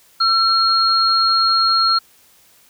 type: tone pair together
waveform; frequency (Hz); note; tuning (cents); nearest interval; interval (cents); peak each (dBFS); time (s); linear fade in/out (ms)
sine; 1345 / 4270; E6 / C8; +34 / +34; octave + minor sixth; 2000; -15; 0.2-1.99; 10
effects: white hiss -52 dBFS RMS until 2.69 s